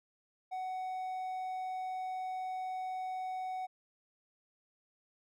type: tone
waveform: triangle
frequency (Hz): 746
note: F#5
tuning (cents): +14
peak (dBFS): -34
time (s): 0.51-3.67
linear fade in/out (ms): 20
effects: none